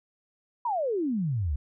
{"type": "exponential sweep", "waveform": "sine", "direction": "down", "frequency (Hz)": [1000, 64.9], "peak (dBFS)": -25, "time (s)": [0.65, 1.56], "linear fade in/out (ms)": 5, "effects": []}